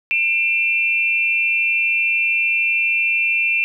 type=tone pair together; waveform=sine; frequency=2388 / 2675 Hz; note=D7 / E7; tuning=+28 / +25 cents; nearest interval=major second; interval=197 cents; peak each=-18 dBFS; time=0.11-3.64 s; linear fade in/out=0 ms; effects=9-bit